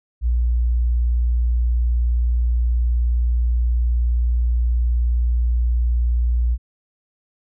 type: tone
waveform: sine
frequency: 59.5 Hz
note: A#1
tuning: 36 cents sharp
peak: -15 dBFS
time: 0.21-6.58 s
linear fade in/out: 50 ms
effects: none